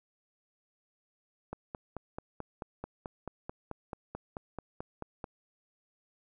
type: click train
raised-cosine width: 1 ms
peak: -24 dBFS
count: 18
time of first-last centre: 1.53-5.242 s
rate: 4.58 Hz
effects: none